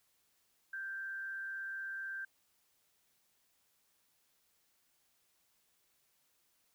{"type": "tone with frequency modulation", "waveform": "sine", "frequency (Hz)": 1569, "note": "G6", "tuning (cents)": 1, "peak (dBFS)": -39, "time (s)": [0.73, 2.25], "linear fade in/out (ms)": 5, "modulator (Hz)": 147, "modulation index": 0.26, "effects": ["white hiss -75 dBFS RMS until 6.74 s"]}